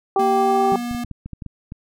harmonic tone, 390 Hz, G4, 9 cents flat, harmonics 1 / 2 / 3, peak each -19 / -17 / -27 dBFS, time 0.16-0.76 s, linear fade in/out 2 ms
square tone with pitch glide, 233.6 to 240.3 Hz, A#3 to B3, +4 to -47 cents, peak -25 dBFS, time 0.19-1.04 s, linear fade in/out 5 ms, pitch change +49 cents, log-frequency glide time 0.29-0.72 s
sine tone with exponential decay, 188 Hz, F#3, 28 cents sharp, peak -21 dBFS, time 0.72-0.89 s, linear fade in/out 0 ms, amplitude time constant 36 ms
clicks, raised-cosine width 5 ms, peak -20 dBFS, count 9, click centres 0.912 / 0.948 / 1.046 / 1.113 / 1.26 / 1.333 / 1.422 / 1.463 / 1.721 s
effects none

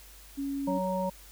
sine tone, 278 Hz, C#4, 5 cents sharp, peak -30 dBFS, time 0.37-0.79 s, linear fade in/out 20 ms
harmonic tone, 186.4 Hz, F#3, 13 cents sharp, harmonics 1 / 3 / 5, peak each -32 / -31 / -33 dBFS, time 0.67-1.1 s, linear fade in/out 10 ms
effects added 50 Hz sine -52 dBFS peak until 1.31 s + white hiss -53 dBFS RMS until 1.31 s

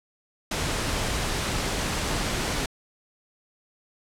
pink noise, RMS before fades -27 dBFS, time 0.51-2.66 s, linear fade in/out 5 ms, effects low-pass 9000 Hz 12 dB/octave

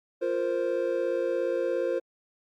triangle chord, F suspended fourth, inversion none, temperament equal, 349.2 / 466.2 / 523.3 Hz, F4 / Bb4 / C5, 0 / 0 / 0 cents, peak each -29 / -29 / -26 dBFS, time 0.21-2 s, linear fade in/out 20 ms, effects Opus 48 kbps

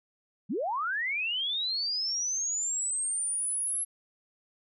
sine linear sweep, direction up, 155 to 11150 Hz, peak -28 dBFS, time 0.49-3.85 s, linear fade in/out 20 ms, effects none

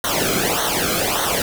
pink noise with flanger, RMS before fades -20 dBFS, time 0.04-1.42 s, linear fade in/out 2 ms, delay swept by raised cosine 0.4 to 1.11 ms, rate 1.7 Hz, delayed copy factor -0.85, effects none

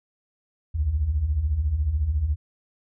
sine beating tone pair, 64 / 78 Hz, C2 / D#2, -38 / +5 cents, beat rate 14 Hz, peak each -27 / -21 dBFS, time 0.74-2.36 s, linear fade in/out 20 ms, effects tanh soft clip ceiling -13 dBFS

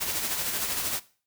white noise with tremolo, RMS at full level -28 dBFS, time 0-1 s, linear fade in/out 20 ms, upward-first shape sine, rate 13 Hz, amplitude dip 40%, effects noise-tail reverb RT60 0.4 s tail -18 dB re dry

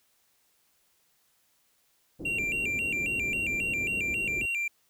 white low-pass noise, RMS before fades -40 dBFS, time 2.19-4.46 s, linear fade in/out 10 ms, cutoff 410 Hz, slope 24 dB/octave
triangle tone with vibrato, 2553 Hz, D#7, 44 cents sharp, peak -26 dBFS, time 2.25-4.68 s, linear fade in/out 5 ms, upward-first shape square, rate 3.7 Hz, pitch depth 130 cents each way
effects white hiss -69 dBFS RMS until 4.89 s

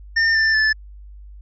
square tone with pitch steps, 1810 / 1776.9 / 1744.3 Hz, A6 / A6 / A6, +48 / +17 / -16 cents, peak -15 dBFS, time 0.16-0.73 s, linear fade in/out 10 ms, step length 190 ms, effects added 50 Hz sine -37 dBFS peak until 1.41 s + resampled to 16000 Hz

